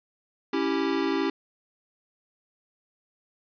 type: chord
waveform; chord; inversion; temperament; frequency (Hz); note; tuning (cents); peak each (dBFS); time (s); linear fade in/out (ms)
square; C# diminished; none; equal; 277.2 / 329.6 / 392; C#4 / E4 / G4; 0 / 0 / 0; -29; 0.53-1.3; 5
effects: resampled to 11025 Hz + 8-bit